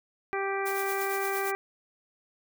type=harmonic tone; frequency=392 Hz; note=G4; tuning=in tune; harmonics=1 / 2 / 3 / 4 / 5 / 6; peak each=-31 / -34 / -36 / -37 / -38 / -39 dBFS; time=0.33-1.55 s; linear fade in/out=0 ms
type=noise with tremolo; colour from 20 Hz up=blue; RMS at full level=-36 dBFS; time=0.65-1.52 s; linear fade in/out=20 ms; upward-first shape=triangle; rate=8.7 Hz; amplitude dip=60%
effects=none